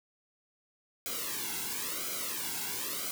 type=noise with flanger; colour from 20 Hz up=white; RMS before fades=-36 dBFS; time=1.06-3.11 s; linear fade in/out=0 ms; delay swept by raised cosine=1.1 to 1.68 ms; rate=0.98 Hz; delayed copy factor=-1; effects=none